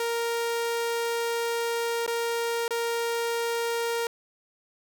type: tone with dropouts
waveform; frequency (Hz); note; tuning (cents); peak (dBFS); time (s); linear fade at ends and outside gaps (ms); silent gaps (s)
sawtooth; 466.2; A#4; 0; -22; 0-4.07; 2; 2.064-2.077 / 2.68-2.707
effects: none

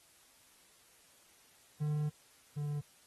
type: tone pair in turn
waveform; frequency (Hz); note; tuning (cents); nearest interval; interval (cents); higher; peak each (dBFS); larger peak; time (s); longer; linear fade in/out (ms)
triangle; 150 / 146.74; D3 / D3; +37 / -1; unison; 38; first; -29 / -32; first; 1.8-2.1 / 2.56-2.81; first; 20
effects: white hiss -64 dBFS RMS until 3.06 s + AAC 32 kbps

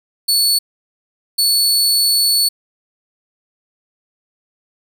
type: tone bursts at uneven times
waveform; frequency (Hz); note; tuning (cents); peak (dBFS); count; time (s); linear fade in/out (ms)
sawtooth; 4435; C#8; 0; -9; 2; 0.28-0.59 / 1.38-2.49; 10
effects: none

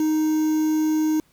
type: tone with quantisation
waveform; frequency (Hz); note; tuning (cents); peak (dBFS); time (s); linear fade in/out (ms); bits
triangle; 311.1; D#4; 0; -16; 0-1.2; 2; 6
effects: pink hiss -61 dBFS RMS until 1.32 s

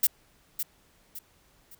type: noise with echo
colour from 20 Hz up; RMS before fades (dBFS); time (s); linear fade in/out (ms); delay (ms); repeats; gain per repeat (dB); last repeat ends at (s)
violet; -21; 0.03-0.07; 5; 560; 3; -9; 1.75
effects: pink hiss -63 dBFS RMS until 1.79 s

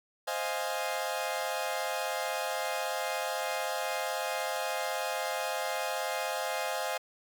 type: chord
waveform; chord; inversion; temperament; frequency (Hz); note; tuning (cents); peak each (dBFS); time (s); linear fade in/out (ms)
sawtooth; F minor seventh; second; equal; 523.3 / 622.3 / 698.5 / 830.6; C5 / Eb5 / F5 / Ab5; 0 / 0 / 0 / 0; -33; 0.27-6.98; 10
effects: none

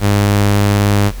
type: tone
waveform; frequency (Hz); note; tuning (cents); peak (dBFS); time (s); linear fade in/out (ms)
sawtooth; 101.9; G#2; -32; -6; 0-1.12; 50
effects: added 42 Hz sine -23 dBFS peak until 1.2 s + pink hiss -37 dBFS RMS until 1.2 s

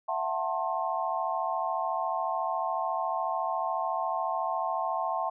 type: chord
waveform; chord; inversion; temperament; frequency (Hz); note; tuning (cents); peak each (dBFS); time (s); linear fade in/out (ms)
sine; F# half-diminished seventh; third; just; 666 / 740 / 888 / 1065.6; E5 / F#5 / A5 / C6; +18 / 0 / +16 / +31; -33; 0.08-5.3; 10
effects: none

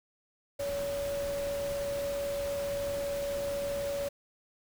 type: tone in noise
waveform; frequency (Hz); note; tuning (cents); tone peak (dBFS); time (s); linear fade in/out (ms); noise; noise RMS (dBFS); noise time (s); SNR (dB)
sine; 565; C#5; +33; -31; 0.59-4.09; 10; pink; -42; 0.59-4.09; +8
effects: none

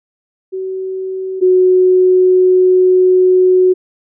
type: tone pair in turn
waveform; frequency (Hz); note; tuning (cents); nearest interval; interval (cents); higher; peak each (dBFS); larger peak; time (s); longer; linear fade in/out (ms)
sine; 377.7 / 368.6; F#4 / F#4; +36 / -7; unison; 43; first; -18 / -6; second; 0.52-1.41 / 1.41-3.74; second; 20
effects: none

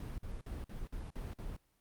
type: noise bursts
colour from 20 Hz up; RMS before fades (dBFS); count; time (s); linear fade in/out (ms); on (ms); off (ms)
brown; -42; 7; 0-1.566; 2; 180; 51
effects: pink hiss -75 dBFS RMS until 1.8 s + Opus 32 kbps

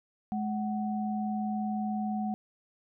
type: tone pair together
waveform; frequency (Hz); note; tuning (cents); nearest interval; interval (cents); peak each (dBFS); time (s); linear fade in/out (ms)
sine; 211.8 / 745.7; G#3 / F#5; +34 / +13; octave + minor seventh; 2179; -30 / -35; 0.32-2.34; 0
effects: none

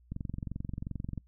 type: click train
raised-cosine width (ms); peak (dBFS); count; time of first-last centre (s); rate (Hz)
5; -24; 25; 0.12-1.177; 22.7
effects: noise-tail reverb RT60 0.1 s tail -25 dB re dry + added 60 Hz sine -59 dBFS peak until 1.27 s

